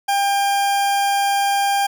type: tone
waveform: 40% pulse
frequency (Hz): 799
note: G5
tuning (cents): +33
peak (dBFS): -15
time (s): 0.08-1.87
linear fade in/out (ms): 10
effects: none